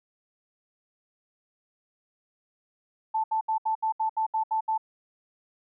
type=tone bursts; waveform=sine; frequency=880 Hz; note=A5; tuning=in tune; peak=-23 dBFS; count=10; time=3.14-4.779 s; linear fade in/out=10 ms; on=100 ms; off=71 ms; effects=none